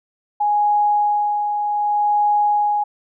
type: tone with tremolo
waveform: sine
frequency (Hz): 830.6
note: G#5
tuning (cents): 0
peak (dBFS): -13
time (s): 0.4-2.84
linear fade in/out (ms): 10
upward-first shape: sine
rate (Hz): 0.65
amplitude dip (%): 45
effects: none